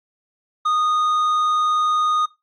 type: tone with tanh clipping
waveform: sine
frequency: 1235 Hz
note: D#6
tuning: 13 cents flat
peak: -18 dBFS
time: 0.65-2.26 s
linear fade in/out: 10 ms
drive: 7 dB
effects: noise-tail reverb RT60 0.2 s tail -17 dB re dry + AAC 64 kbps

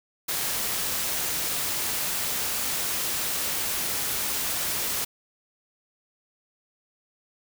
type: noise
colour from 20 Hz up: white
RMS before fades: -28 dBFS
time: 0.28-5.05 s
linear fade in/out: 10 ms
effects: none

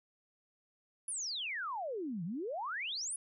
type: exponential two-way sweep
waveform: sine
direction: down then up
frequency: 10548 to 157.7 to 10548 Hz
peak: -36 dBFS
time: 1.08-3.16 s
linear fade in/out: 2 ms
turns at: 2.24 s
effects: none

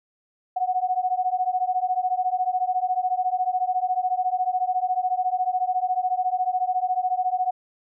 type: beating tone pair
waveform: sine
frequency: 730 / 744 Hz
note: F#5 / F#5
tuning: -24 / +9 cents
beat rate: 14 Hz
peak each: -24 / -24 dBFS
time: 0.56-7.51 s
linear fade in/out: 10 ms
effects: none

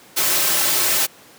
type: noise with comb filter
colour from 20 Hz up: white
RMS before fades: -18 dBFS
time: 0.16-1.07 s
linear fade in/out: 20 ms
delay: 4.2 ms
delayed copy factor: -0.7
effects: pink hiss -46 dBFS RMS until 1.38 s + high-pass 200 Hz 12 dB/octave

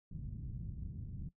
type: low-pass noise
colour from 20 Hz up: white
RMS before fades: -44 dBFS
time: 0.11-1.29 s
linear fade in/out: 5 ms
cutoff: 160 Hz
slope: 24 dB/octave
effects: noise-tail reverb RT60 0.1 s tail -17 dB re dry

